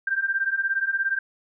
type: beating tone pair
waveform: sine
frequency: 1568 / 1585 Hz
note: G6 / G6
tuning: 0 / +19 cents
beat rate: 17 Hz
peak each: -26 / -24 dBFS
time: 0.07-1.19 s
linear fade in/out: 5 ms
effects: none